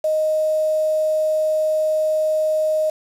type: tone with quantisation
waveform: sine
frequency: 622.3 Hz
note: D#5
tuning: in tune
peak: -16 dBFS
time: 0.04-2.9 s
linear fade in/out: 5 ms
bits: 6
effects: low-pass 12000 Hz 12 dB/octave